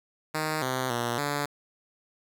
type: tone with pitch steps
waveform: 5% pulse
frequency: 155.5 / 129.3 / 119.3 / 144.7 Hz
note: D#3 / C3 / A#2 / D3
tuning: -1 / -20 / +41 / -25 cents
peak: -16 dBFS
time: 0.34-1.46 s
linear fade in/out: 10 ms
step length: 280 ms
effects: 9-bit